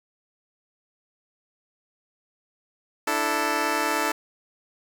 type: chord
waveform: 10% pulse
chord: D suspended second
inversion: none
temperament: just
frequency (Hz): 293.7 / 330.4 / 440.5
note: D4 / E4 / A4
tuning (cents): 0 / +4 / +2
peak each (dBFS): -20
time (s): 3.07-4.12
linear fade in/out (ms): 5
effects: 8-bit